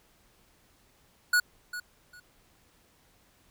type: tone with echo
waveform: square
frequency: 1460 Hz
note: F#6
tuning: 24 cents flat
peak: -21 dBFS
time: 1.33-1.4 s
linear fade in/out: 5 ms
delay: 400 ms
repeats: 2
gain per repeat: -14 dB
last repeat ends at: 2.2 s
effects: pink hiss -64 dBFS RMS until 3.5 s